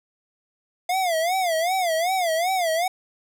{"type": "tone with vibrato", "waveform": "square", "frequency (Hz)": 698.5, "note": "F5", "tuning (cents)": 0, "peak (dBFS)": -21, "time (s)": [0.89, 2.88], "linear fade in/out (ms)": 5, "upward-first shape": "sine", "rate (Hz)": 2.6, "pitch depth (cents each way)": 160, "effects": []}